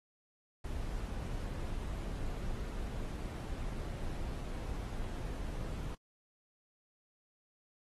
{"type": "noise", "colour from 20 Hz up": "brown", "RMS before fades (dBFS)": -39, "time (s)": [0.64, 5.95], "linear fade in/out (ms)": 5, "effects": ["AAC 32 kbps"]}